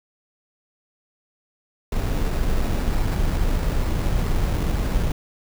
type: noise with sample-and-hold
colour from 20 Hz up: brown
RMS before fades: -21 dBFS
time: 1.92-5.12 s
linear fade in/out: 2 ms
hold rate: 3150 Hz
effects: none